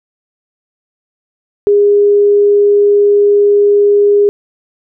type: tone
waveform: sine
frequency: 408.8 Hz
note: G#4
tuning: 27 cents flat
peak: -5 dBFS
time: 1.67-4.29 s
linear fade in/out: 0 ms
effects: none